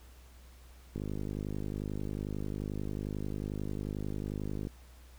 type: click train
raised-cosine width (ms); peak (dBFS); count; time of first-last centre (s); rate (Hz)
3; -24; 191; 0.96-4.671; 51.2
effects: added 62 Hz sine -52 dBFS peak until 5.18 s + pink hiss -61 dBFS RMS until 5.18 s